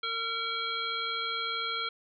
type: harmonic tone with a mistuned harmonic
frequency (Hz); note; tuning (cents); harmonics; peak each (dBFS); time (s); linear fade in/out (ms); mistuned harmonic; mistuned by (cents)
456.4; A#4; -37; 1 / 3 / 5 / 7 / 9; -44 / -34 / -38 / -35 / -39; 0.03-1.89; 5; 7; +38
effects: none